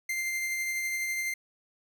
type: tone with tremolo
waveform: 45% pulse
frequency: 2093 Hz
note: C7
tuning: in tune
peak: -28 dBFS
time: 0.09-1.34 s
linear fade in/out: 5 ms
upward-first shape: triangle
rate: 12 Hz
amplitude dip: 30%
effects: none